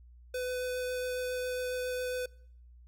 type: tone with vibrato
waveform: square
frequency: 502 Hz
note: B4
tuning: 28 cents sharp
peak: -33 dBFS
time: 0.34-2.26 s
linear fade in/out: 5 ms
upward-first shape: triangle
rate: 7.3 Hz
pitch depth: 9 cents each way
effects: noise-tail reverb RT60 0.7 s tail -25 dB re dry + added 60 Hz sine -52 dBFS peak until 2.87 s